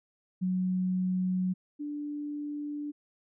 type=tone pair in turn; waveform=sine; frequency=184.3 / 293.6 Hz; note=F#3 / D4; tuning=-7 / 0 cents; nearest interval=minor sixth; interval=807 cents; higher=second; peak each=-26 / -33 dBFS; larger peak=first; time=0.41-1.54 / 1.79-2.92 s; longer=neither; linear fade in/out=20 ms; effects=none